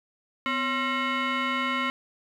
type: tone with frequency modulation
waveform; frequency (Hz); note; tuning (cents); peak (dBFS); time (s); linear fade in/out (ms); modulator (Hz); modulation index
sine; 554.4; C#5; 0; -23; 0.46-1.9; 0; 807; 2.8
effects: tanh soft clip ceiling -21 dBFS + 10-bit